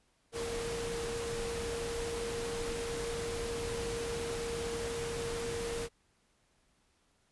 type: tone in noise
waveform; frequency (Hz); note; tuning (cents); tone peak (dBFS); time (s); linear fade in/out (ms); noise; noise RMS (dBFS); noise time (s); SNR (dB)
sine; 466.2; A#4; 0; -36; 0.32-5.89; 50; pink; -40; 0.32-5.89; +1
effects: pink hiss -72 dBFS RMS until 7.31 s + resampled to 24000 Hz